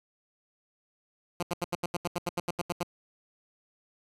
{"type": "tone bursts", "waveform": "10% pulse", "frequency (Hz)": 174.6, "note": "F3", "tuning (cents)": 0, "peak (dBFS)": -20, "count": 14, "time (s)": [1.4, 2.832], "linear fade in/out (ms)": 2, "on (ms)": 28, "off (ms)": 80, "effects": ["resampled to 32000 Hz"]}